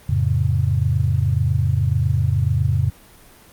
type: chord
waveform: sine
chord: F augmented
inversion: none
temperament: just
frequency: 87.31 / 109.13 / 136.42 Hz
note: F2 / A2 / C#3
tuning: 0 / -14 / -27 cents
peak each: -20 dBFS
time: 0.09-2.9 s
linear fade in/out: 5 ms
effects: pink hiss -47 dBFS RMS until 3.52 s + Opus 32 kbps